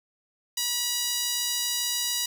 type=tone with high-pass filter; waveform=sawtooth; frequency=967 Hz; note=B5; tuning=37 cents flat; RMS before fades=-28 dBFS; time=0.57-2.26 s; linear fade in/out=5 ms; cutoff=4200 Hz; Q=1.2; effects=none